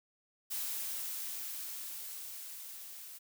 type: noise with level ramp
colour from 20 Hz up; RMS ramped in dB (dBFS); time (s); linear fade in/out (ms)
blue; -37 to -49; 0.5-3.19; 20
effects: none